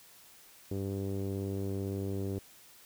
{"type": "tone with low-pass filter", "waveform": "sawtooth", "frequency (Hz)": 98, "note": "G2", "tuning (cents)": 0, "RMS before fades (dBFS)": -35, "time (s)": [0.71, 2.39], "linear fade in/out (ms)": 5, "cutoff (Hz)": 410, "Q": 2.7, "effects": ["white hiss -57 dBFS RMS until 2.85 s"]}